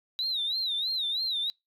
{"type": "tone with vibrato", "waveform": "sine", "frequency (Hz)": 3858, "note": "B7", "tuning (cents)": -41, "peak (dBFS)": -26, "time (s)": [0.19, 1.5], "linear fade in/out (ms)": 0, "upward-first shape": "sine", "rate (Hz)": 3.1, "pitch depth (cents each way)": 150, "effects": ["noise-tail reverb RT60 0.2 s tail -26 dB re dry", "tanh soft clip ceiling -23 dBFS"]}